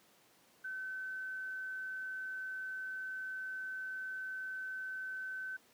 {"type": "tone", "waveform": "sine", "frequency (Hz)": 1527, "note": "G6", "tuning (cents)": -46, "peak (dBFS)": -39, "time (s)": [0.64, 5.57], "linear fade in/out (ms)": 10, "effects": ["pink hiss -66 dBFS RMS until 5.73 s", "high-pass 200 Hz 12 dB/octave"]}